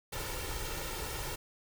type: noise with comb filter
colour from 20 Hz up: pink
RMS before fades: -38 dBFS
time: 0.12-1.36 s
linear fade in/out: 10 ms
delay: 2.2 ms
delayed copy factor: +0.65
effects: none